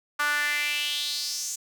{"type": "tone with high-pass filter sweep", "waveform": "sawtooth", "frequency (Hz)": 293.7, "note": "D4", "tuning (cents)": 0, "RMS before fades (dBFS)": -28, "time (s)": [0.19, 1.56], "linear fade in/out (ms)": 10, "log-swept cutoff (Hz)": [1300, 7000], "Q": 4.2, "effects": []}